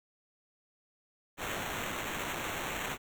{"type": "noise with sample-and-hold", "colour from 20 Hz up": "violet", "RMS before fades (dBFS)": -37, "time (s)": [1.37, 2.98], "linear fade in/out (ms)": 50, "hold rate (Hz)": 4900, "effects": []}